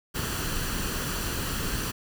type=noise with comb filter; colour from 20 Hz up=pink; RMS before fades=-30 dBFS; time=0.14-1.92 s; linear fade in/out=20 ms; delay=0.68 ms; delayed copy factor=+0.5; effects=none